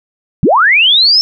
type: linear sweep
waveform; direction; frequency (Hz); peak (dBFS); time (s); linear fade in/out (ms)
sine; up; 110.6 to 5380; -5; 0.43-1.21; 0
effects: none